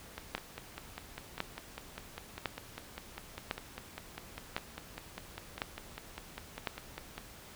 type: two click trains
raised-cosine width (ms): 0.3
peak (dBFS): -24 / -16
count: 36 / 7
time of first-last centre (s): 0.18-7.18 / 0.35-6.672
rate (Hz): 5 / 0.949
effects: pink hiss -52 dBFS RMS until 7.55 s